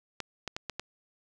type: clicks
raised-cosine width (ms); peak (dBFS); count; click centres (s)
0.2; -17; 5; 0.203 / 0.477 / 0.565 / 0.697 / 0.796
effects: none